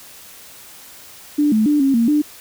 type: tone with pitch steps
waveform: sine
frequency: 294.7 / 217.1 / 295.5 / 272.2 / 231.5 / 297.7 Hz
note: D4 / A3 / D4 / C#4 / A#3 / D4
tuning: +6 / -23 / +11 / -31 / -12 / +24 cents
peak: -12 dBFS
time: 1.38-2.22 s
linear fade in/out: 10 ms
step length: 140 ms
effects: white hiss -41 dBFS RMS until 2.4 s